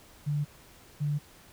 sine tone pair in turn, 146.83 / 146.83 Hz, D3 / D3, 0 / 0 cents, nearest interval unison, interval 0 cents, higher neither, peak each -26 dBFS, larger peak neither, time 0.26-0.45 / 1-1.19 s, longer neither, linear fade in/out 20 ms, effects pink hiss -55 dBFS RMS until 1.52 s

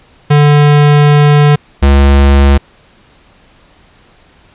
square tone pair in turn, 146.83 / 69.6 Hz, D3 / C#2, 0 / +8 cents, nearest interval octave + minor second, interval 1292 cents, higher first, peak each -4 / -4 dBFS, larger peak neither, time 0.3-1.56 / 1.82-2.58 s, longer first, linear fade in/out 10 ms, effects pink hiss -45 dBFS RMS until 4.54 s + resampled to 8000 Hz

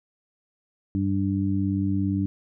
harmonic tone, 97.5 Hz, G2, 9 cents flat, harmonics 1 / 2 / 3, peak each -26 / -26 / -26 dBFS, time 0.95-2.26 s, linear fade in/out 0 ms, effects none

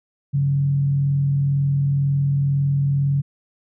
sine tone with frequency modulation, 140.1 Hz, C#3, 19 cents sharp, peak -16 dBFS, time 0.33-3.22 s, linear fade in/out 20 ms, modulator 42 Hz, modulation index 0.27, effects none

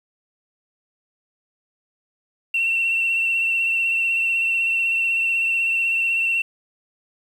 sine tone with vibrato, 2708 Hz, E7, 46 cents sharp, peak -17 dBFS, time 2.54-6.42 s, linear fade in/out 5 ms, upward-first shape triangle, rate 16 Hz, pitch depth 31 cents each way, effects tanh soft clip ceiling -13 dBFS + 8-bit

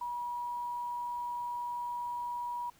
sine tone with quantisation, 965 Hz, B5, 40 cents flat, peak -34 dBFS, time 0.01-2.7 s, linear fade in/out 5 ms, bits 10, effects pink hiss -63 dBFS RMS until 2.79 s

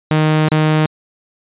sawtooth tone with dropouts, 155 Hz, D#3, 6 cents flat, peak -7 dBFS, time 0.11-0.86 s, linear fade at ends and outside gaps 0 ms, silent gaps 0.486-0.518 s, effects resampled to 8000 Hz

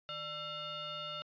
sine tone with frequency modulation, 2100 Hz, C7, 6 cents sharp, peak -37 dBFS, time 0.09-1.22 s, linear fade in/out 0 ms, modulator 752 Hz, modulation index 2.2, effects tanh soft clip ceiling -37 dBFS + resampled to 11025 Hz

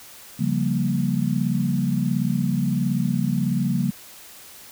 sine chord, G half-diminished seventh, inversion second, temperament equal, 138.59 / 174.61 / 196 / 233.1 Hz, Db3 / F3 / G3 / Bb3, 0 / 0 / 0 / 0 cents, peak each -25 dBFS, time 0.39-3.91 s, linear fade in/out 10 ms, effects white hiss -44 dBFS RMS until 4.71 s

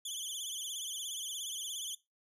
20% pulse tone with vibrato, 3253 Hz, G#7, 37 cents flat, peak -32 dBFS, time 0.05-1.95 s, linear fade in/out 5 ms, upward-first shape triangle, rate 17 Hz, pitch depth 160 cents each way, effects noise-tail reverb RT60 0.2 s tail -19 dB re dry

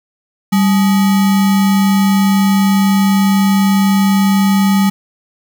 sine tone with sample-and-hold, 196 Hz, G3, in tune, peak -8 dBFS, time 0.52-4.9 s, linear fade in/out 10 ms, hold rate 1050 Hz, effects none

